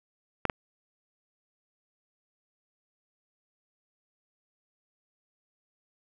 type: clicks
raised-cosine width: 0.5 ms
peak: -11 dBFS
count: 2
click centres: 0.453 / 0.498 s
effects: none